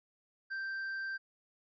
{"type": "tone with hard clipping", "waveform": "sine", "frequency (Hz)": 1568, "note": "G6", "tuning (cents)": 0, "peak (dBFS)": -37, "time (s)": [0.5, 1.18], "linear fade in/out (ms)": 20, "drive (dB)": 3, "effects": ["resampled to 16000 Hz"]}